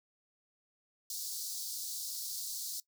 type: high-pass noise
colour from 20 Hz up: pink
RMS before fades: -40 dBFS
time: 1.1-2.8 s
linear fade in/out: 2 ms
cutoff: 4200 Hz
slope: 48 dB/octave
effects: noise-tail reverb RT60 0.1 s tail -19 dB re dry

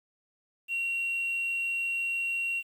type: tone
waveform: sine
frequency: 2743 Hz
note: F7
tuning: 32 cents flat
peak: -26 dBFS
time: 0.68-2.63 s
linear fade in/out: 50 ms
effects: tanh soft clip ceiling -26 dBFS + 9-bit

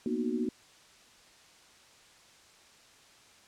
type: chord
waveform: sine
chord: B major seventh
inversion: third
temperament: equal with one note detuned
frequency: 233.1 / 246.9 / 306.3 / 370 Hz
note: A#3 / B3 / D#4 / F#4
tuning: 0 / 0 / -27 / 0 cents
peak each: -34 / -33 / -36 / -35 dBFS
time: 0.06-0.49 s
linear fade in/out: 2 ms
effects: white hiss -58 dBFS RMS until 3.47 s + low-pass 7000 Hz 12 dB/octave

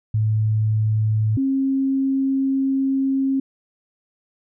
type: tone pair in turn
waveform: sine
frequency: 108.5 / 269.2 Hz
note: A2 / C4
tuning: -24 / +49 cents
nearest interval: octave + major third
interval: 1573 cents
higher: second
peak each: -16 / -17 dBFS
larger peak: first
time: 0.14-1.37 / 1.37-3.4 s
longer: second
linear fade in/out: 5 ms
effects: none

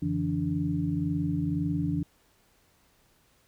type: tone cluster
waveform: sine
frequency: 89.3 / 144.1 / 166 / 290 Hz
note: F2 / D3 / E3 / D4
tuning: +39 / -33 / +12 / -22 cents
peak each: -35 / -34 / -29 / -30 dBFS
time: 0.02-2.03 s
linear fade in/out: 5 ms
effects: pink hiss -65 dBFS RMS until 3.47 s

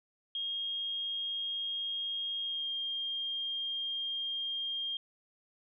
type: tone with pitch glide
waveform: sine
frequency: 3248 to 3214 Hz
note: G#7 to G7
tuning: -39 to +43 cents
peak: -33 dBFS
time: 0.35-4.97 s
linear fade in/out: 2 ms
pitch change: -18 cents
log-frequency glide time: 2.41-2.7 s
effects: none

